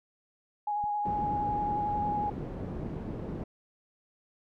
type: tone with vibrato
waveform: sine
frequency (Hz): 830.6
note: G#5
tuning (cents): 0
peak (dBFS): -28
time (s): 0.67-2.3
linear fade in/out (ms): 5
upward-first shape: square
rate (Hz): 11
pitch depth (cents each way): 14
type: clicks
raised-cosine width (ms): 5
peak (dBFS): -33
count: 3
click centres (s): 0.84 / 1.226 / 2.038
type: low-pass noise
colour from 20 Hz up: white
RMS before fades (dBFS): -37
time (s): 1.05-3.44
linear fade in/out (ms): 5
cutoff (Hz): 290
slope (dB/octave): 12
effects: none

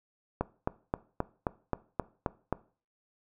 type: click train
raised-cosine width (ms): 1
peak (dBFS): -14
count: 9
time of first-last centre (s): 0.41-2.526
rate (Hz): 3.78
effects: noise-tail reverb RT60 0.4 s tail -19 dB re dry

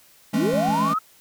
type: chord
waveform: square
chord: A major seventh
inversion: second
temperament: equal with one note detuned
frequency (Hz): 164.81 / 207.7 / 215.7 / 277.2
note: E3 / G#3 / A3 / C#4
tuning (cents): 0 / 0 / -34 / 0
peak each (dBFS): -29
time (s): 0.33-0.94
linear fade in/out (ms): 10
type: linear sweep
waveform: sine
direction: up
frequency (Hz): 207.7 to 1320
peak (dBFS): -20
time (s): 0.35-0.99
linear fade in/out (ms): 10
type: clicks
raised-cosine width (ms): 3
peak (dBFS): -25 / -26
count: 2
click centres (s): 0.536 / 0.689
effects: white hiss -54 dBFS RMS until 1.2 s

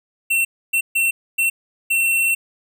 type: tone bursts at uneven times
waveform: square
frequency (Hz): 2709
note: E7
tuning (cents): +47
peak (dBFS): -16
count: 5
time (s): 0.3-0.45 / 0.73-0.81 / 0.95-1.11 / 1.38-1.5 / 1.9-2.35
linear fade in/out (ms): 10
effects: none

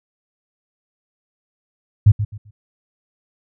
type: tone with echo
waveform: sine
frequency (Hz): 104.4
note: G#2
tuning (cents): +10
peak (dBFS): -5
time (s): 2.06-2.12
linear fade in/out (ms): 10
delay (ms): 130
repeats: 3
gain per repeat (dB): -12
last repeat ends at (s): 2.51
effects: none

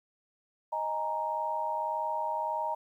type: chord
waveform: sine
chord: D# suspended fourth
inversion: none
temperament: equal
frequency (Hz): 622.3 / 830.6 / 932.3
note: D#5 / G#5 / A#5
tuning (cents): 0 / 0 / 0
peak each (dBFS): -36 / -37 / -31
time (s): 0.72-2.75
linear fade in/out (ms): 10
effects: 11-bit

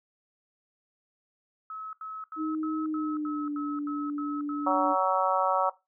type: tone bursts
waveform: sine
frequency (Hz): 1290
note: E6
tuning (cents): -38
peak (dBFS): -36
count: 10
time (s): 1.7-4.72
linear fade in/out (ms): 2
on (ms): 230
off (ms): 80
type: tone with pitch glide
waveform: sine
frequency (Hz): 312.6 to 291.7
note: D#4 to D4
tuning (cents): +8 to -12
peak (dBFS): -28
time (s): 2.36-4.96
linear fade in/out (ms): 50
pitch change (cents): -120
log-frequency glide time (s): 2.84-3.55
type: harmonic tone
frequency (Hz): 187.5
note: F#3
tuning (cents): +23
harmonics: 3 / 4 / 5 / 6 / 7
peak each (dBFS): -29 / -29 / -29 / -29 / -29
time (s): 4.66-5.7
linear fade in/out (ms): 10
effects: noise-tail reverb RT60 0.2 s tail -17 dB re dry

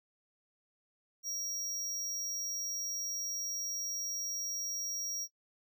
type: tone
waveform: square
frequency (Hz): 5660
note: F8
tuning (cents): +22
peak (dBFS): -36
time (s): 1.23-5.28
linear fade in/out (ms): 50
effects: noise-tail reverb RT60 0.1 s tail -19 dB re dry

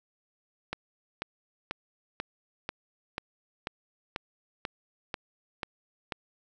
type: click train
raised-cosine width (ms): 0.3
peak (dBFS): -16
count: 12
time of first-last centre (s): 0.73-6.122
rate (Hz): 2.04
effects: none

